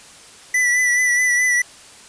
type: tone with vibrato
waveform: square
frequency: 1975.5 Hz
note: B6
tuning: in tune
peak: -15 dBFS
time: 0.54-1.62 s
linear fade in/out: 5 ms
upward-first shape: sine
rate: 4.7 Hz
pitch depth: 30 cents each way
effects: white hiss -43 dBFS RMS until 2.08 s + resampled to 22050 Hz